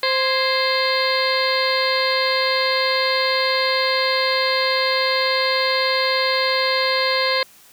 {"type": "harmonic tone with a mistuned harmonic", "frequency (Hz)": 523.3, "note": "C5", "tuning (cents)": 0, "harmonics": [1, 2, 3, 4, 5, 6, 7, 8, 9], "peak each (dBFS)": [-22, -24, -27, -24, -32, -32, -30, -23, -31], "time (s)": [0.03, 7.43], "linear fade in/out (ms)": 2, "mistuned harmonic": 3, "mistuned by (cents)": 83, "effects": ["white hiss -49 dBFS RMS until 7.72 s"]}